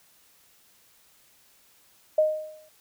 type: tone with exponential decay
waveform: sine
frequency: 619 Hz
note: D#5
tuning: 9 cents flat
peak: -15 dBFS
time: 2.18-2.69 s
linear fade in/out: 5 ms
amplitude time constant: 110 ms
effects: white hiss -60 dBFS RMS until 2.8 s